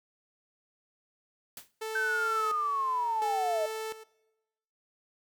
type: noise with exponential decay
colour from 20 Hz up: white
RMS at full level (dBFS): -40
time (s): 1.57-1.72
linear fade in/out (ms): 2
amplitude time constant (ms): 31
type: tone with tremolo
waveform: sawtooth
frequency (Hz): 440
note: A4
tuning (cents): 0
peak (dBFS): -30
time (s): 1.81-4.04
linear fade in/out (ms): 10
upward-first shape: square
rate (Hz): 0.71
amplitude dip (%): 75
type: linear sweep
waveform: sine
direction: down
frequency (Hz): 1559 to 615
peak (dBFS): -27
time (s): 1.95-3.66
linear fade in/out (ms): 5
effects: noise-tail reverb RT60 1.0 s tail -23 dB re dry